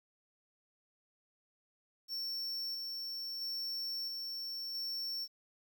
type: tone with tremolo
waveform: square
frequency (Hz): 5440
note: F8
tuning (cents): -46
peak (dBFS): -37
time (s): 2.08-5.28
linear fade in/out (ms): 50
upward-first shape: square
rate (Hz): 0.75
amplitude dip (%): 25
effects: 11-bit